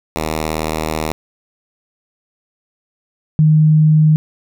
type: tone pair in turn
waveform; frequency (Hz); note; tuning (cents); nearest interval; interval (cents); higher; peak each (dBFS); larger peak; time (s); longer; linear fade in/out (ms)
5% pulse / sine; 78.5 / 154.75; D#2 / D#3; +16 / -9; octave; 1175; second; -7; neither; 0.16-1.12 / 3.39-4.16; first; 0
effects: none